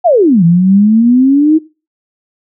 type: exponential two-way sweep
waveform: sine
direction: down then up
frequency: 762 to 164.81 to 322.2 Hz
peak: -4 dBFS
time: 0.04-1.59 s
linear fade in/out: 20 ms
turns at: 0.44 s
effects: noise-tail reverb RT60 0.3 s tail -19 dB re dry